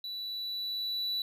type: tone with level ramp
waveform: triangle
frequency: 3951 Hz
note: B7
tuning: in tune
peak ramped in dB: -35 to -28 dBFS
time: 0.04-1.22 s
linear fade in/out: 2 ms
effects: none